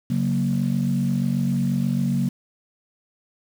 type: chord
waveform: sine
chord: F# major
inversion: second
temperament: equal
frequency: 138.59 / 185 / 233.1 Hz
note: C#3 / F#3 / A#3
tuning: 0 / 0 / 0 cents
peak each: -23 / -23 / -23 dBFS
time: 0.1-2.29 s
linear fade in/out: 5 ms
effects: tanh soft clip ceiling -12 dBFS + 7-bit